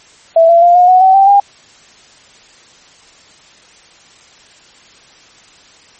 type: tone with pitch steps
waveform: sine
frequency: 659.3 / 678.2 / 697.7 / 717.7 / 738.3 / 759.5 / 781.3 / 803.8 Hz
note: E5 / E5 / F5 / F5 / F#5 / F#5 / G5 / G5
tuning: 0 / +49 / -2 / +47 / -4 / +45 / -6 / +43 cents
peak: -3 dBFS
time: 0.36-1.4 s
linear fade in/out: 5 ms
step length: 130 ms
effects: white hiss -43 dBFS RMS until 5.99 s + MP3 32 kbps